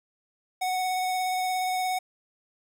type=tone with vibrato; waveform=square; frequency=740 Hz; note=F#5; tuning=in tune; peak=-26 dBFS; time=0.61-1.99 s; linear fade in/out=10 ms; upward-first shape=sine; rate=17 Hz; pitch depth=13 cents each way; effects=10-bit